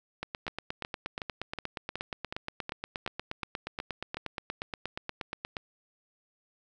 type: two click trains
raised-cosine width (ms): 0.3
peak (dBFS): -19 / -18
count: 11 / 46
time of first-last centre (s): 0.48-4.17 / 0.23-5.568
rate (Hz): 2.71 / 8.43
effects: none